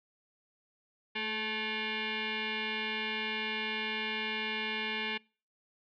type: tone with frequency modulation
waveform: sine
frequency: 220 Hz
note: A3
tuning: in tune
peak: -32 dBFS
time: 1.15-5.18 s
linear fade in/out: 10 ms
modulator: 651 Hz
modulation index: 4.7
effects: noise-tail reverb RT60 0.4 s tail -26 dB re dry